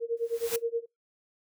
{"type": "tone with tremolo", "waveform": "sine", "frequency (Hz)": 464.1, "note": "A#4", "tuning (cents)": -8, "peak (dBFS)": -24, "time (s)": [0, 0.86], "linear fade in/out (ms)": 50, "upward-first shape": "sine", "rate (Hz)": 9.5, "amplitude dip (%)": 95}
{"type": "noise with exponential growth", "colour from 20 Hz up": "white", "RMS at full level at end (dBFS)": -31, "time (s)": [0.17, 0.56], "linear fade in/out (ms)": 2, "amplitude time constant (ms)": 84}
{"effects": ["noise-tail reverb RT60 0.2 s tail -23 dB re dry"]}